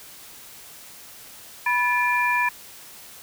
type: tone cluster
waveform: sine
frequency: 981 / 1737 / 2387 Hz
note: B5 / A6 / D7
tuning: -12 / -23 / +28 cents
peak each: -22 / -24 / -24 dBFS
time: 1.66-2.49 s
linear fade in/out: 5 ms
effects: white hiss -44 dBFS RMS until 3.22 s